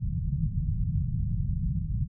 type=low-pass noise; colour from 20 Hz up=white; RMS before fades=-28 dBFS; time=0-2.08 s; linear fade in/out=50 ms; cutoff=170 Hz; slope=48 dB/octave; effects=none